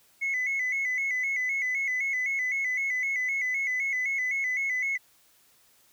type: tone with vibrato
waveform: sine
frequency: 2093 Hz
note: C7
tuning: in tune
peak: -24 dBFS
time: 0.21-4.98 s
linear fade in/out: 20 ms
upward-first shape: square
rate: 3.9 Hz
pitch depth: 72 cents each way
effects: tanh soft clip ceiling -23 dBFS + white hiss -62 dBFS RMS until 5.92 s